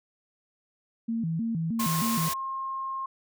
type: tone with vibrato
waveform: sine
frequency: 193.2 Hz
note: G3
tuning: 25 cents flat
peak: -26 dBFS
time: 1.08-2.29 s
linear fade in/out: 10 ms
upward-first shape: square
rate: 3.2 Hz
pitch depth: 290 cents each way
type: tone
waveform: sine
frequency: 1068 Hz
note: C6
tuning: 35 cents sharp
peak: -30 dBFS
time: 1.79-3.06 s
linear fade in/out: 5 ms
type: noise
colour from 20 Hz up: white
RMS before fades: -32 dBFS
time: 1.79-2.34 s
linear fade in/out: 10 ms
effects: none